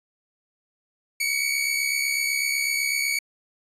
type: tone pair together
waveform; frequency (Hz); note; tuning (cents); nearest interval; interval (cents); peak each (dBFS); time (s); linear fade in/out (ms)
sawtooth; 2217 / 2285; C#7 / D7; 0 / -48; minor second; 52; -22; 1.2-3.19; 5
effects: resampled to 32000 Hz